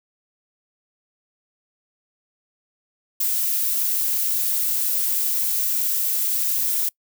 violet noise, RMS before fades -22 dBFS, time 3.2-6.89 s, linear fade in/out 5 ms, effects noise-tail reverb RT60 0.1 s tail -25 dB re dry

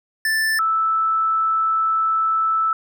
square / sine tone pair in turn, 1763 / 1315.4 Hz, A6 / E6, +3 / -4 cents, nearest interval perfect fourth, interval 507 cents, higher first, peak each -18 / -16 dBFS, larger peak second, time 0.25-0.59 / 0.59-2.73 s, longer second, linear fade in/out 2 ms, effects none

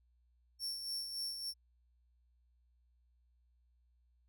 40% pulse tone with tremolo, 5450 Hz, F8, 43 cents flat, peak -36 dBFS, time 0.59-1.54 s, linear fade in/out 50 ms, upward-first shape sine, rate 3.5 Hz, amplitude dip 50%, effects added 60 Hz sine -69 dBFS peak until 4.28 s

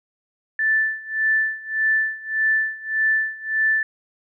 sine tone with tremolo, 1760 Hz, A6, in tune, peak -15 dBFS, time 0.59-3.83 s, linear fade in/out 2 ms, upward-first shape sine, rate 1.7 Hz, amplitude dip 90%, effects none

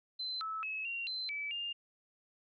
sine tone with pitch steps, 4063 / 1304 / 2579 / 2757 / 4076 / 2302 / 2808 Hz, B7 / E6 / E7 / F7 / C8 / D7 / F7, +48 / -19 / -39 / -23 / -46 / -35 / +9 cents, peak -36 dBFS, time 0.19-1.73 s, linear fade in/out 10 ms, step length 220 ms, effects none

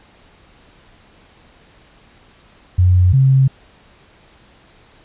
sine tone pair in turn, 90.5 / 133.61 Hz, F#2 / C3, -38 / +37 cents, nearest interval perfect fifth, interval 675 cents, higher second, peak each -8 dBFS, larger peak neither, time 2.78-3.13 / 3.13-3.48 s, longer neither, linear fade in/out 10 ms, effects pink hiss -49 dBFS RMS until 5.04 s + resampled to 8000 Hz

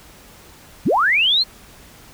sine linear sweep, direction up, 79.2 to 4315 Hz, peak -13 dBFS, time 0.85-1.44 s, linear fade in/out 20 ms, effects pink hiss -45 dBFS RMS until 2.13 s

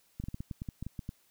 clicks, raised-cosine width 5 ms, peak -25 dBFS, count 12, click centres 0.2 / 0.239 / 0.285 / 0.344 / 0.405 / 0.512 / 0.619 / 0.688 / 0.826 / 0.866 / 0.992 / 1.091 s, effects white hiss -68 dBFS RMS until 1.3 s

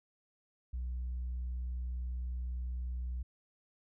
sine tone, 61.8 Hz, B1, 2 cents sharp, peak -33 dBFS, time 0.73-3.23 s, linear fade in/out 10 ms, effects tanh soft clip ceiling -33 dBFS

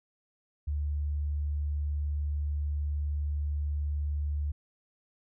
sine tone, 73.42 Hz, D2, in tune, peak -28 dBFS, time 0.67-4.52 s, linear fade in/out 10 ms, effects none

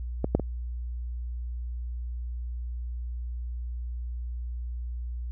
clicks, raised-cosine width 2 ms, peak -12 / -7 / -16 dBFS, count 3, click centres 0.244 / 0.35 / 0.397 s, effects added 60 Hz sine -31 dBFS peak until 5.31 s

